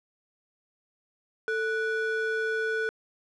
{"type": "ring-modulated tone", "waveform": "triangle", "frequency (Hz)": 961, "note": "B5", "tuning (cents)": -48, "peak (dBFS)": -21, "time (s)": [1.48, 2.89], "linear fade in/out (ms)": 0, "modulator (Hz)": 518, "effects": ["resampled to 22050 Hz", "10-bit"]}